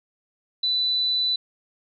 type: tone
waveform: sine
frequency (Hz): 3985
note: B7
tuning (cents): +15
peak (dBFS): -20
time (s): 0.63-1.36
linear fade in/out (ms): 5
effects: none